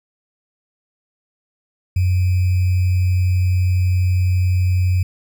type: tone with sample-and-hold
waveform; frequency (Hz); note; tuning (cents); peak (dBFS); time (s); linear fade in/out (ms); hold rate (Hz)
sine; 91.2; F#2; -24; -13; 1.96-5.03; 5; 2450
effects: none